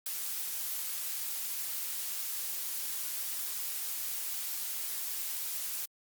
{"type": "noise with ADSR envelope", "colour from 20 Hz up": "blue", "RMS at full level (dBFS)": -32, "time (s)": [0.06, 5.86], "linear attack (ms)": 4, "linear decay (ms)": 7, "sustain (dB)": -4, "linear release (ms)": 13, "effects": ["Opus 48 kbps"]}